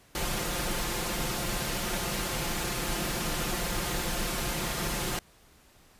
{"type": "noise with comb filter", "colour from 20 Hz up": "pink", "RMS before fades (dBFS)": -31, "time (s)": [0.15, 5.19], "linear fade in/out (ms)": 2, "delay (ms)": 5.7, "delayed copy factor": 0.6, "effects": ["pink hiss -59 dBFS RMS until 5.99 s", "resampled to 32000 Hz"]}